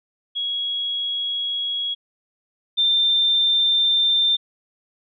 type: tone pair in turn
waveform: sine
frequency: 3322 / 3584 Hz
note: G#7 / A7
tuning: 0 / +31 cents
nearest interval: minor second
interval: 131 cents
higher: second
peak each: -22 / -15 dBFS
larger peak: second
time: 0.35-1.95 / 2.77-4.37 s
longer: neither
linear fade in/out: 20 ms
effects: none